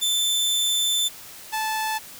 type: tone pair in turn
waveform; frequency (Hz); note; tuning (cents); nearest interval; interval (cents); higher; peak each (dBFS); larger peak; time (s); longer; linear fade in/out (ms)
sawtooth; 3535 / 873.3; A7 / A5; +7 / -13; 2 octaves; 2420; first; -17 / -20; first; 0.01-1.09 / 1.52-1.99; first; 20
effects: white hiss -42 dBFS RMS until 2.19 s